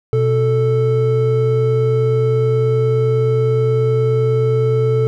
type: tone pair together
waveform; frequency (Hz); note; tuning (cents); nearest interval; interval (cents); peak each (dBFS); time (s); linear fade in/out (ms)
triangle; 123.47 / 440; B2 / A4; 0 / 0; octave + minor seventh; 2200; -13; 0.13-5.07; 0
effects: none